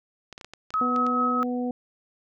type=clicks; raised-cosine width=0.2 ms; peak=-23 dBFS; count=9; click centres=0.327 / 0.379 / 0.412 / 0.446 / 0.536 / 0.705 / 0.739 / 0.962 / 1.066 s
type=tone with tremolo; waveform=sine; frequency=1278 Hz; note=D#6; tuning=46 cents sharp; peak=-21 dBFS; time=0.74-1.43 s; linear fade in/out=0 ms; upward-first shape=sine; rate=4.6 Hz; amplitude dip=30%
type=harmonic tone; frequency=246.9 Hz; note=B3; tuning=in tune; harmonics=1 / 2 / 3; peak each=-26 / -32 / -36 dBFS; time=0.81-1.71 s; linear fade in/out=2 ms
effects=none